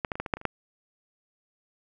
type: clicks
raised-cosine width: 0.5 ms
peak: -12 / -15 / -21 / -15 / -19 / -9 / -25 / -29 / -10 dBFS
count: 9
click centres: 0.048 / 0.118 / 0.155 / 0.2 / 0.262 / 0.338 / 0.37 / 0.414 / 0.453 s
effects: none